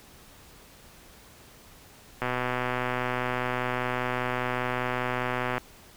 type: click train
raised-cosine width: 0.5 ms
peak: -13 dBFS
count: 421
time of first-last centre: 2.22-5.58 s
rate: 125 Hz
effects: pink hiss -52 dBFS RMS until 5.96 s